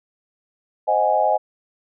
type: chord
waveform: sine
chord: Ab dominant seventh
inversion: first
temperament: equal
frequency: 523.3 / 622.3 / 740 / 830.6 Hz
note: C5 / Eb5 / Gb5 / Ab5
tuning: 0 / 0 / 0 / 0 cents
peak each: -24 / -20 / -22 / -19 dBFS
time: 0.87-1.38 s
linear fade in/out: 20 ms
effects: none